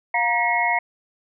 sine tone cluster, 706 / 941 / 1921 / 2172 Hz, F5 / A#5 / B6 / C#7, +19 / +16 / -48 / -36 cents, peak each -24 / -23 / -25 / -22 dBFS, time 0.14-0.79 s, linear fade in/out 5 ms, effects none

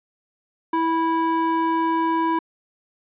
square tone with band-pass filter, 327.8 Hz, E4, 10 cents flat, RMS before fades -21 dBFS, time 0.73-2.39 s, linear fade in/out 5 ms, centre 780 Hz, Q 3.2, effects resampled to 8000 Hz

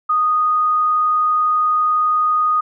sine tone, 1239 Hz, D#6, 8 cents flat, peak -13 dBFS, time 0.09-2.61 s, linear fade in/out 10 ms, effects none

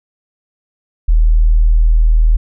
sine tone, 39.74 Hz, D#1, 37 cents sharp, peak -6 dBFS, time 1.08-2.37 s, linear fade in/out 10 ms, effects none

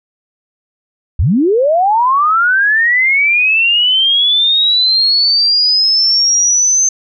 sine linear sweep, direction up, 55 to 6272 Hz, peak -8 dBFS, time 1.19-6.89 s, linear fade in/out 5 ms, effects none

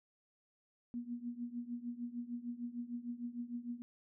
sine tone with tremolo, 240 Hz, B3, 49 cents flat, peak -36 dBFS, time 0.94-3.82 s, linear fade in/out 0 ms, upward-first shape triangle, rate 6.6 Hz, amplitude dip 90%, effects none

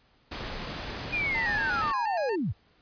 pink noise, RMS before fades -36 dBFS, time 0.31-1.92 s, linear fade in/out 10 ms
sine linear sweep, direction down, 2478 to 67.3 Hz, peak -26 dBFS, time 1.12-2.53 s, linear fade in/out 20 ms
25% pulse tone with vibrato, 863 Hz, A5, 34 cents flat, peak -29 dBFS, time 1.34-2.36 s, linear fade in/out 10 ms, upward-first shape square, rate 4.2 Hz, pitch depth 76 cents each way
effects pink hiss -64 dBFS RMS until 2.81 s + resampled to 11025 Hz

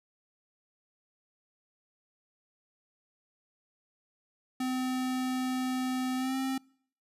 square tone with pitch glide, 256.3 to 264.6 Hz, C4 to C4, -36 to +20 cents, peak -30 dBFS, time 4.6-6.58 s, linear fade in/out 5 ms, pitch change +56 cents, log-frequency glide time 6.16-6.36 s, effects noise-tail reverb RT60 0.6 s tail -26 dB re dry + resampled to 32000 Hz

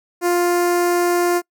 sawtooth tone with notch filter, 350.7 Hz, F4, 7 cents sharp, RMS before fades -17 dBFS, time 0.21-1.42 s, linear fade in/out 50 ms, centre 3400 Hz, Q 1, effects noise-tail reverb RT60 0.1 s tail -25 dB re dry

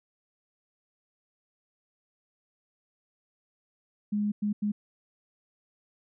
sine tone bursts at uneven times, 207.7 Hz, G#3, in tune, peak -25 dBFS, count 3, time 4.12-4.32 / 4.42-4.53 / 4.62-4.72 s, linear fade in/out 10 ms, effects none

